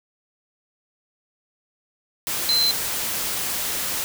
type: tone in noise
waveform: sine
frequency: 4087 Hz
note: C8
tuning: 41 cents flat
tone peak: -17 dBFS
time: 2.49-2.71 s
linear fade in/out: 0 ms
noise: white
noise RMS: -26 dBFS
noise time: 2.27-4.04 s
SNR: +6 dB
effects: none